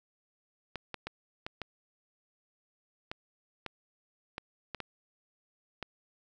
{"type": "clicks", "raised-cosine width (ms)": 0.3, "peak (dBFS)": -21, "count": 11, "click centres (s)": [0.757, 0.943, 1.07, 1.465, 1.617, 3.115, 3.663, 4.381, 4.747, 4.803, 5.827], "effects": []}